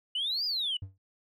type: exponential two-way sweep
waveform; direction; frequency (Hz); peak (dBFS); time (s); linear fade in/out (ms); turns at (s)
sine; up then down; 2899 to 5020 to 2899; -27; 0.15-0.77; 5; 0.45
type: tone with exponential decay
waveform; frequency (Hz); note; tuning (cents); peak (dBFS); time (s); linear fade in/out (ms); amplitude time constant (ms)
triangle; 95.9; G2; -37; -31; 0.82-0.98; 5; 33
effects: noise-tail reverb RT60 0.1 s tail -25 dB re dry + tanh soft clip ceiling -25 dBFS